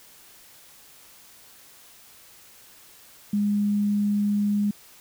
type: tone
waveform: sine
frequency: 205.5 Hz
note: G#3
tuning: 18 cents flat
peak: -20 dBFS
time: 3.33-4.71 s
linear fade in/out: 5 ms
effects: white hiss -51 dBFS RMS until 5 s